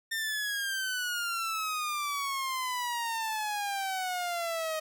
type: exponential sweep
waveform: sawtooth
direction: down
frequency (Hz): 1817 to 624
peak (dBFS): -27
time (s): 0.11-4.8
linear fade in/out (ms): 10
effects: none